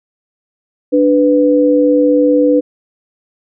sine tone pair together, 293.9 / 496.9 Hz, D4 / B4, +1 / +11 cents, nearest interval major sixth, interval 910 cents, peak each -10 dBFS, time 0.92-2.61 s, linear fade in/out 20 ms, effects none

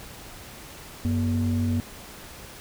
sine tone pair together, 95 / 239.4 Hz, F#2 / A#3, +46 / +46 cents, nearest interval octave + major third, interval 1600 cents, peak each -22 / -23 dBFS, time 1.05-1.8 s, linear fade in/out 0 ms, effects tanh soft clip ceiling -18 dBFS + pink hiss -43 dBFS RMS until 2.6 s

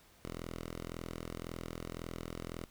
5% pulse tone, 41.88 Hz, E1, 28 cents sharp, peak -30 dBFS, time 0.25-2.66 s, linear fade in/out 0 ms, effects pink hiss -63 dBFS RMS until 2.7 s

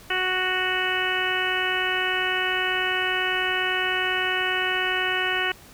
harmonic tone, 370 Hz, F#4, in tune, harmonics 1 / 2 / 3 / 4 / 5 / 6 / 7 / 8, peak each -31 / -32 / -33 / -28 / -28 / -33 / -31 / -29 dBFS, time 0.1-5.52 s, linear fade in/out 5 ms, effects pink hiss -48 dBFS RMS until 5.73 s

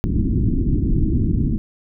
pink low-pass noise, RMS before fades -18 dBFS, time 0.04-1.58 s, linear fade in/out 0 ms, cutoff 330 Hz, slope 48 dB/octave, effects none

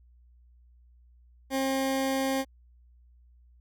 20% pulse tone, 267.6 Hz, C4, 39 cents sharp, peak -21 dBFS, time 1.5-2.45 s, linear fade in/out 50 ms, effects added 60 Hz sine -55 dBFS peak until 3.6 s

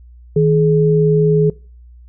sine tone pair together, 158.2 / 422.3 Hz, D#3 / G#4, +29 / +29 cents, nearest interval octave + perfect fourth, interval 1700 cents, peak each -12 dBFS, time 0.36-1.5 s, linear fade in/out 5 ms, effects noise-tail reverb RT60 0.4 s tail -23 dB re dry + added 60 Hz sine -38 dBFS peak until 2.08 s

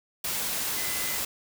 sine tone in noise, 2027 Hz, B6, 45 cents sharp, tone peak -38 dBFS, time 0.77-1.18 s, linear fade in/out 5 ms, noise white, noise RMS -30 dBFS, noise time 0.24-1.25 s, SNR -11 dB, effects none

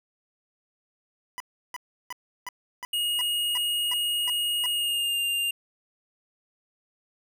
25% pulse tone bursts, 991 Hz, B5, 6 cents sharp, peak -29 dBFS, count 10, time 1.38-4.66 s, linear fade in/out 0 ms, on 22 ms, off 340 ms
square tone with pitch glide, 2871 to 2799 Hz, F7 to F7, +47 to +3 cents, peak -25 dBFS, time 2.93-5.51 s, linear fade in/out 5 ms, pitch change -44 cents, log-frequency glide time 4.7-5.2 s
effects none

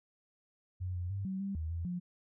sine tone with pitch steps, 91.4 / 88.8 / 98.5 / 190.3 / 196.9 / 79.5 / 84.1 / 177.7 Hz, F#2 / F2 / G2 / F#3 / G3 / D#2 / E2 / F3, -21 / +29 / +9 / +49 / +8 / +38 / +35 / +30 cents, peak -34 dBFS, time 0.8-2 s, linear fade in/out 20 ms, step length 150 ms, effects none

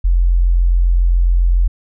sine tone, 43.65 Hz, F1, in tune, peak -9 dBFS, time 0.04-1.68 s, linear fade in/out 10 ms, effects none

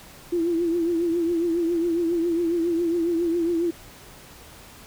sine tone with vibrato, 338.6 Hz, E4, 46 cents sharp, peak -20 dBFS, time 0.32-3.71 s, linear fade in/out 10 ms, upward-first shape triangle, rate 7.3 Hz, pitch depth 78 cents each way, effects pink hiss -46 dBFS RMS until 4.86 s

